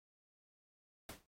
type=noise with exponential decay; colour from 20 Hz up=pink; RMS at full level=-44 dBFS; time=1.09-1.26 s; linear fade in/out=2 ms; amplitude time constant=36 ms; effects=AAC 48 kbps